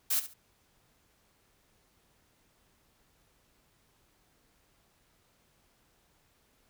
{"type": "noise with echo", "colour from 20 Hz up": "blue", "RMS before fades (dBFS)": -28, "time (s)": [0.1, 0.2], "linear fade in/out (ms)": 10, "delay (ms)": 70, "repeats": 2, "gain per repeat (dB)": -13, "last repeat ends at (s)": 0.34, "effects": ["pink hiss -69 dBFS RMS until 6.69 s"]}